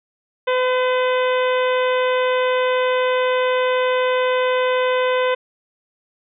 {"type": "harmonic tone", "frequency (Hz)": 507, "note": "B4", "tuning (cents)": 45, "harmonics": [1, 2, 3, 4, 5, 6, 7], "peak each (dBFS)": [-17, -23, -27, -29, -31, -33, -34], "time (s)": [0.47, 5.35], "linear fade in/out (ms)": 10, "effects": []}